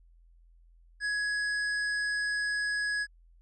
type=tone with hard clipping; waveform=sine; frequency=1674 Hz; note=G#6; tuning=13 cents sharp; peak=-30 dBFS; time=1-3.07 s; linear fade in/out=50 ms; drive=10 dB; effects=added 42 Hz sine -56 dBFS peak until 3.41 s + resampled to 24000 Hz